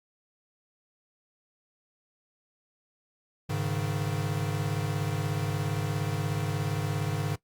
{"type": "chord", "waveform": "square", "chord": "Ab suspended fourth", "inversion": "none", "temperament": "equal with one note detuned", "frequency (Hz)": [102.57, 138.59, 155.56], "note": ["Ab2", "Db3", "Eb3"], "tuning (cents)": [-21, 0, 0], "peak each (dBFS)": -33, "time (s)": [3.49, 7.36], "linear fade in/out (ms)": 10, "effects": ["noise-tail reverb RT60 0.1 s tail -19 dB re dry", "Opus 48 kbps"]}